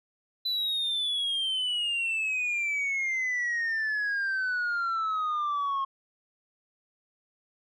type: exponential sweep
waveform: sine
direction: down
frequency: 4012 to 1077 Hz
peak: -24 dBFS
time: 0.45-5.85 s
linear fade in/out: 10 ms
effects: tanh soft clip ceiling -25 dBFS